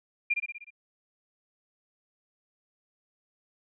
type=tone with echo; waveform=sine; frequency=2400 Hz; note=D7; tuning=37 cents sharp; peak=-22 dBFS; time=0.3-0.34 s; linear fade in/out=10 ms; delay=61 ms; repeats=6; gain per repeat=-4 dB; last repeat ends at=0.706 s; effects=none